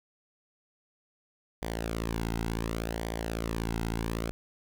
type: tone with flanger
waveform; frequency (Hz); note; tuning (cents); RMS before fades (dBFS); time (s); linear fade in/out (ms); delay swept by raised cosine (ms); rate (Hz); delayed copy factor
sawtooth; 56.3; A1; +40; -33; 1.62-4.31; 0; 0.74 to 1.73; 0.68; -0.65
effects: none